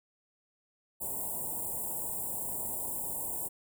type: band-stop noise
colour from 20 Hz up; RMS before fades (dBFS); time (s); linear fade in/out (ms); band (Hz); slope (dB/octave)
white; -36; 1-3.49; 20; 1000 to 7500; 96
effects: none